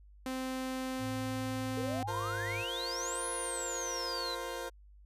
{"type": "tone", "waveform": "sawtooth", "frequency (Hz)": 260, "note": "C4", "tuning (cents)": -11, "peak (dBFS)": -31, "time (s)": [0.26, 2.03], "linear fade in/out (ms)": 2}
{"type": "tone with pitch glide", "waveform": "sine", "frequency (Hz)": [110, 102.63], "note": ["A2", "G#2"], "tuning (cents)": [0, -20], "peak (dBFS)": -39, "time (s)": [0.98, 2.65], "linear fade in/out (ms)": 50, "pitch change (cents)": -120, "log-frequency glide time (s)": [1.79, 1.98]}
{"type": "exponential two-way sweep", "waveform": "sine", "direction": "up then down", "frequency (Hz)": [441.4, 10548, 3906], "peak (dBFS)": -37, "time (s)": [1.77, 4.35], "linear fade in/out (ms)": 5, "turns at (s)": 3.28}
{"type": "chord", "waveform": "20% pulse", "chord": "F suspended fourth", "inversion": "none", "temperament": "equal", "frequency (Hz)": [349.2, 466.2, 523.3], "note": ["F4", "Bb4", "C5"], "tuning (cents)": [0, 0, 0], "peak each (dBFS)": [-39, -37, -35], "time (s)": [2.07, 4.7], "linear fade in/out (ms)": 20}
{"effects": ["added 50 Hz sine -54 dBFS peak until 5.05 s", "resampled to 32000 Hz"]}